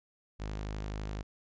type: tone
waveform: sawtooth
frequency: 51.91 Hz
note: G#1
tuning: in tune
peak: -32 dBFS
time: 0.39-1.23 s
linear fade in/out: 20 ms
effects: resampled to 16000 Hz